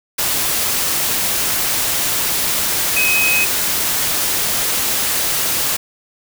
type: tone in noise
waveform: sine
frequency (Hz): 2532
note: D#7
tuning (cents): +30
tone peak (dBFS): -14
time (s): 2.96-3.45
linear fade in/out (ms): 10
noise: white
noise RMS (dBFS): -18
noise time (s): 0.18-5.77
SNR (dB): +1
effects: none